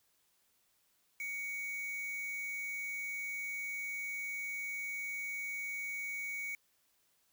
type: tone with quantisation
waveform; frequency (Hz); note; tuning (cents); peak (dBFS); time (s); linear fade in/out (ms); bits
triangle; 2240; C#7; +18; -36; 1.2-6.55; 2; 8
effects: white hiss -74 dBFS RMS until 7.32 s